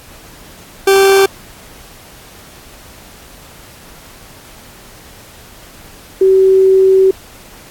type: tone pair in turn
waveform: 40% pulse / sine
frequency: 390 / 381.5 Hz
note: G4 / G4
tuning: -9 / -47 cents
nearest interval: unison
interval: 38 cents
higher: first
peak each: -5 dBFS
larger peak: neither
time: 0.87-1.26 / 6.21-7.11 s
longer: second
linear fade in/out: 5 ms
effects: pink hiss -38 dBFS RMS until 7.7 s + AAC 64 kbps